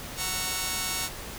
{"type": "chord", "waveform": "5% pulse", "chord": "F# dominant seventh", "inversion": "none", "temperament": "just", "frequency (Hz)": [740, 925, 1110, 1332], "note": ["F#5", "A#5", "C#6", "E6"], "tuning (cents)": [0, -14, 2, 18], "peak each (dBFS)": -24, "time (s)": [0.16, 1.1], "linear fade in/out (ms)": 50, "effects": ["pink hiss -39 dBFS RMS until 1.38 s"]}